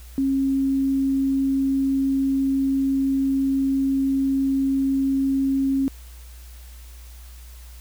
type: tone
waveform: sine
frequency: 270.6 Hz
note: C#4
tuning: 42 cents flat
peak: -18 dBFS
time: 0.18-5.88 s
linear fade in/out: 0 ms
effects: added 60 Hz sine -39 dBFS peak until 7.8 s + white hiss -50 dBFS RMS until 7.8 s